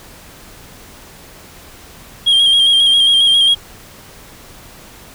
sine tone with vibrato, 3235 Hz, G#7, 46 cents flat, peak -5 dBFS, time 2.26-3.55 s, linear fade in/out 20 ms, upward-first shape square, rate 7.4 Hz, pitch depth 29 cents each way, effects tanh soft clip ceiling -7 dBFS + pink hiss -39 dBFS RMS until 5.14 s

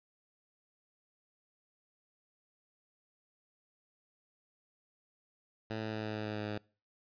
10% pulse tone with pitch steps, 110 / 109.3 / 108.61 / 107.92 / 107.24 / 106.56 / 105.89 / 105.21 Hz, A2 / A2 / A2 / A2 / A2 / G#2 / G#2 / G#2, 0 / -11 / -22 / -33 / -44 / +45 / +34 / +23 cents, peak -28 dBFS, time 5.7-6.58 s, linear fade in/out 5 ms, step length 110 ms, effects noise-tail reverb RT60 0.4 s tail -25 dB re dry + resampled to 11025 Hz

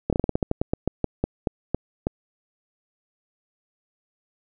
slowing click train, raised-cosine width 2 ms, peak -8 dBFS, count 17, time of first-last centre 0.1-2.069 s, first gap 27 ms, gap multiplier 1.18, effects none

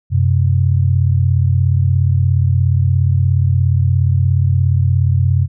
sine tone pair together, 92.1 / 129.1 Hz, F#2 / C3, -7 / -23 cents, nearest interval tritone, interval 584 cents, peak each -12 / -14 dBFS, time 0.1-5.48 s, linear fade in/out 50 ms, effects none

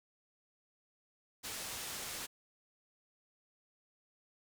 white low-pass noise, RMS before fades -43 dBFS, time 1.43-2.27 s, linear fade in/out 20 ms, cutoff 10000 Hz, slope 12 dB/octave, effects none

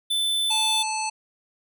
square tone, 3520 Hz, A7, in tune, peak -22 dBFS, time 0.1-0.83 s, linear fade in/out 10 ms
harmonic tone, 873 Hz, A5, 14 cents flat, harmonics 1 / 3 / 5 / 7 / 9 / 10, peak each -27 / -32 / -34 / -35 / -37 / -37 dBFS, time 0.5-1.1 s, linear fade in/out 10 ms
effects none

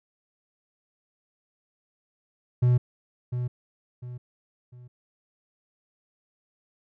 triangle tone with echo, 123.47 Hz, B2, in tune, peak -15 dBFS, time 2.62-2.78 s, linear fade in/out 10 ms, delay 700 ms, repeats 3, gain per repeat -9 dB, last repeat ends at 4.88 s, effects none

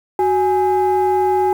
sine tone pair together, 372.7 / 830.6 Hz, F#4 / G#5, +13 / 0 cents, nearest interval octave + major second, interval 1387 cents, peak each -14 dBFS, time 0.19-1.53 s, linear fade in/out 2 ms, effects tanh soft clip ceiling -9 dBFS + 7-bit

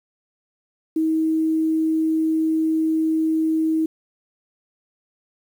sine tone, 318.4 Hz, D#4, 40 cents sharp, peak -17 dBFS, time 0.96-3.86 s, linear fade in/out 5 ms, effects 8-bit

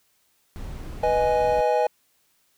brown noise, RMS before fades -35 dBFS, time 0.56-1.61 s, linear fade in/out 0 ms
triangle chord, G# minor, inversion first, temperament equal, 493.9 / 622.3 / 830.6 Hz, B4 / D#5 / G#5, 0 / 0 / 0 cents, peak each -21 dBFS, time 1.03-1.87 s, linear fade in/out 5 ms
effects white hiss -66 dBFS RMS until 2.57 s

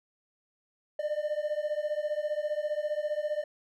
triangle beating tone pair, 594 / 609 Hz, D5 / D#5, +20 / -37 cents, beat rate 15 Hz, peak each -30 dBFS, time 0.99-3.44 s, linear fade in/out 5 ms, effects none

